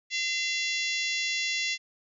harmonic tone with a mistuned harmonic, 684 Hz, F5, 36 cents flat, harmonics 3 / 4 / 5 / 6 / 7 / 8 / 9 / 10, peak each -31 / -33 / -35 / -37 / -38 / -39 / -40 / -41 dBFS, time 0.1-1.78 s, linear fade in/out 50 ms, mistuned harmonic 7, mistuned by -17 cents, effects none

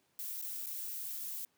violet noise with dropouts, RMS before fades -41 dBFS, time 0.19-1.45 s, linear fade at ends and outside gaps 1 ms, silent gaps 0.416-0.423 / 0.661-0.667 s, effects pink hiss -74 dBFS RMS until 1.57 s + high-pass 150 Hz 12 dB/octave

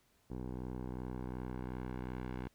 10% pulse tone with low-pass filter sweep, 62.7 Hz, B1, 27 cents sharp, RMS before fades -42 dBFS, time 0.3-2.48 s, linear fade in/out 5 ms, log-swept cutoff 640 to 2300 Hz, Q 0.74, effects pink hiss -72 dBFS RMS until 2.54 s

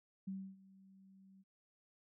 sine tone with ADSR envelope, 192.2 Hz, G3, 34 cents flat, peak -39 dBFS, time 0.27-1.44 s, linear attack 10 ms, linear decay 280 ms, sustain -21 dB, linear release 34 ms, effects none

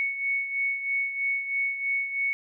sine beating tone pair, 2217 / 2220.1 Hz, C#7 / C#7, 0 / +2 cents, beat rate 3.1 Hz, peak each -26 / -33 dBFS, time 0-2.33 s, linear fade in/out 0 ms, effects none

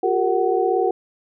sine tone cluster, 358.1 / 394.6 / 459.6 / 748 Hz, F4 / G4 / A#4 / F#5, +43 / +11 / -25 / +19 cents, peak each -22 dBFS, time 0.03-0.91 s, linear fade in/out 5 ms, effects none

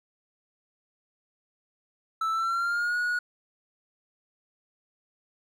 triangle tone with pitch glide, 1318.5 to 1454.5 Hz, E6 to F#6, 0 to -30 cents, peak -23 dBFS, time 2.21-3.19 s, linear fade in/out 5 ms, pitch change +170 cents, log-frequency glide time 2.31-2.97 s, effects none

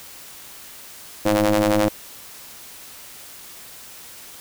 sawtooth ring-modulated tone, 103.83 Hz, G#2, in tune, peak -9 dBFS, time 1.25-1.89 s, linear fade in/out 10 ms, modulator 421 Hz, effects white hiss -41 dBFS RMS until 4.4 s

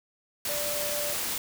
sine tone in noise, 587 Hz, D5, 1 cent flat, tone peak -33 dBFS, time 0.49-1.13 s, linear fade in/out 2 ms, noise white, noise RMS -31 dBFS, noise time 0.45-1.38 s, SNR -5 dB, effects none

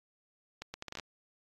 accelerating click train, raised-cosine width 0.2 ms, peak -23 dBFS, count 9, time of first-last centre 0.62-0.997 s, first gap 120 ms, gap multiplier 0.7, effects AAC 32 kbps

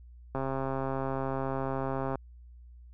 click train, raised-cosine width 1 ms, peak -19 dBFS, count 243, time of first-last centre 0.35-2.156 s, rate 134 Hz, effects added 60 Hz sine -48 dBFS peak until 2.93 s

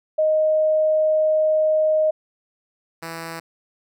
sine / 5% pulse tone pair in turn, 622.3 / 164.83 Hz, D#5 / E3, 0 / 0 cents, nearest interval octave + major seventh, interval 2300 cents, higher first, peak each -15 / -19 dBFS, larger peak first, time 0.18-2.11 / 3.02-3.4 s, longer first, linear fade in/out 10 ms, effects none

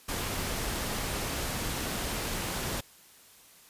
pink noise, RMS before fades -33 dBFS, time 0.08-2.81 s, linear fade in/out 10 ms, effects white hiss -56 dBFS RMS until 3.69 s + resampled to 32000 Hz

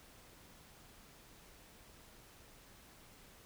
silence, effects pink hiss -60 dBFS RMS until 3.45 s

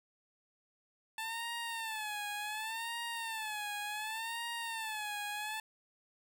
15% pulse tone with vibrato, 880 Hz, A5, in tune, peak -31 dBFS, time 1.18-5.6 s, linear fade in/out 2 ms, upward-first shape sine, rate 0.68 Hz, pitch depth 110 cents each way, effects none

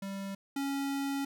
square tone pair in turn, 196 / 277.2 Hz, G3 / C#4, 0 / 0 cents, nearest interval tritone, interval 600 cents, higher second, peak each -37 / -32 dBFS, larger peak second, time 0.02-0.35 / 0.56-1.25 s, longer second, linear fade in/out 5 ms, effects none

